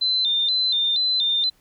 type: tone with vibrato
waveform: sine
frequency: 3823 Hz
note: A#7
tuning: 43 cents sharp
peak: -18 dBFS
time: 0.01-1.5 s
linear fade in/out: 10 ms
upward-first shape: square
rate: 2.1 Hz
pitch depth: 100 cents each way
effects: pink hiss -61 dBFS RMS until 1.6 s